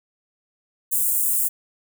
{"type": "high-pass noise", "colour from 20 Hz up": "white", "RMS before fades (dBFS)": -21, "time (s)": [0.91, 1.49], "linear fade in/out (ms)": 20, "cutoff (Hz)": 7700, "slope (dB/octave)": 48, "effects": []}